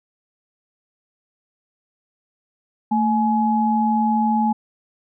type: tone pair together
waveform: sine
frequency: 223.2 / 844 Hz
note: A3 / G#5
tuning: +25 / +28 cents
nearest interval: octave + major seventh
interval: 2303 cents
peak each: -18 / -19 dBFS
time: 2.91-4.53 s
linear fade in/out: 10 ms
effects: none